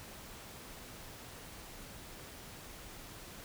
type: silence
effects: pink hiss -50 dBFS RMS until 3.44 s